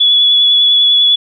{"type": "tone with vibrato", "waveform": "sine", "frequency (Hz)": 3407, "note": "G#7", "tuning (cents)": 44, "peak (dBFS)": -6, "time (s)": [0, 1.16], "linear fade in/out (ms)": 10, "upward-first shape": "triangle", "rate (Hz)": 10, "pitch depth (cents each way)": 18, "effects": []}